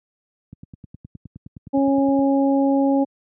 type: click train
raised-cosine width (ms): 5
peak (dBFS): -23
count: 17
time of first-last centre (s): 0.53-2.19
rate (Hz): 9.64
type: harmonic tone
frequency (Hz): 274.8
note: C#4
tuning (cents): -15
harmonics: 1 / 2 / 3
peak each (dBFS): -16 / -22 / -26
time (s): 1.73-3.05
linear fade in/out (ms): 20
effects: high-pass 100 Hz 12 dB/octave

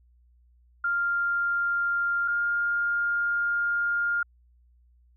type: tone pair in turn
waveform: sine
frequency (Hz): 1396.9 / 1409.1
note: F6 / F6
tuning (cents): 0 / +15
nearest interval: unison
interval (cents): 15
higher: second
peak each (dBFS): -23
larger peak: neither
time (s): 0.84-2.28 / 2.28-4.23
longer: second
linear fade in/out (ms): 5
effects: added 60 Hz sine -57 dBFS peak until 5.16 s

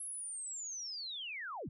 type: linear sweep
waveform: sine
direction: down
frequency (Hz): 11030 to 72.1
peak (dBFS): -40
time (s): 0-1.69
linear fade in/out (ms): 5
effects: none

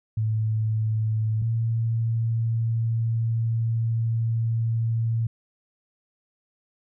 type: tone pair in turn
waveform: sine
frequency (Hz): 109.6 / 114.14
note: A2 / A#2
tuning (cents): -6 / -36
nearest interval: minor second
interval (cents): 70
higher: second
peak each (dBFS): -21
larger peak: neither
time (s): 0.17-1.42 / 1.42-5.27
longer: second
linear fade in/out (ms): 5
effects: none

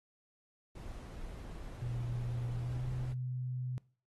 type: noise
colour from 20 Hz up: brown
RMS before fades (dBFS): -45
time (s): 0.75-3.13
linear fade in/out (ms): 5
type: tone with pitch glide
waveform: sine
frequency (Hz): 120.3 to 126.35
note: B2 to B2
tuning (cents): -45 to +40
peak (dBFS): -35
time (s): 1.82-3.78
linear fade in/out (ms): 0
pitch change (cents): +85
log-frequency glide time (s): 2.59-2.86
effects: noise-tail reverb RT60 0.4 s tail -22 dB re dry + AAC 32 kbps

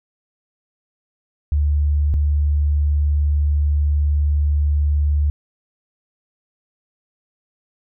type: tone pair in turn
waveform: sine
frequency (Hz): 73.42 / 73.42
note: D2 / D2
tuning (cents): 0 / 0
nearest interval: unison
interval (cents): 0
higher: neither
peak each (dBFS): -14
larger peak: neither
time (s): 1.52-2.14 / 2.14-5.3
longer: second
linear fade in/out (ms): 0
effects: none

